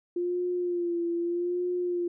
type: tone with vibrato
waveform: sine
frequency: 349.2 Hz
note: F4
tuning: in tune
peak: -26 dBFS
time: 0.16-2.08 s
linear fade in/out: 5 ms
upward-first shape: sine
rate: 0.81 Hz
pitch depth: 42 cents each way
effects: none